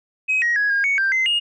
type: tone with pitch steps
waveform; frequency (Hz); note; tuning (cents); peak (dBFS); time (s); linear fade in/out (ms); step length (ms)
sine; 2536 / 1891 / 1666 / 1623 / 2226 / 1577 / 2065 / 2851; D#7 / A#6 / G#6 / G#6 / C#7 / G6 / C7 / F7; +32 / +24 / +5 / -40 / +7 / +10 / -23 / +35; -15; 0.28-1.4; 20; 140
effects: tanh soft clip ceiling -13 dBFS